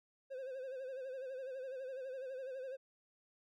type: tone with vibrato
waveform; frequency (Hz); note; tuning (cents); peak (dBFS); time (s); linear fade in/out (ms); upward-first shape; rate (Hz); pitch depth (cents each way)
triangle; 523.3; C5; 0; -40; 0.3-2.77; 20; sine; 12; 71
effects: none

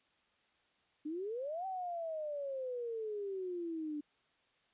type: exponential two-way sweep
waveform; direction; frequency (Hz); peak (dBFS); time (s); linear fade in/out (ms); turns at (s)
sine; up then down; 291.9 to 773 to 291.9; -37; 1.05-4.01; 10; 1.66
effects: white hiss -73 dBFS RMS until 4.73 s + resampled to 8000 Hz

